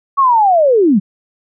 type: linear sweep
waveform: sine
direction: down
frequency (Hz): 1133 to 173.6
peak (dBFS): -7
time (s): 0.17-1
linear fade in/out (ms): 20
effects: none